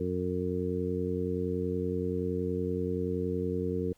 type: harmonic tone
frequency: 90.6 Hz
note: F#2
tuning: 36 cents flat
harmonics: 1 / 2 / 3 / 4 / 5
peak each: -36 / -35 / -36 / -36 / -33 dBFS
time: 0-3.93 s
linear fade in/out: 5 ms
effects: pink hiss -67 dBFS RMS until 3.97 s